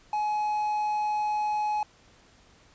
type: tone with quantisation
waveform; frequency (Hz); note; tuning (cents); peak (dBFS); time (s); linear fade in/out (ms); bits
triangle; 844; G#5; +28; -23; 0.13-1.83; 2; 8
effects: pink hiss -58 dBFS RMS until 2.74 s + resampled to 16000 Hz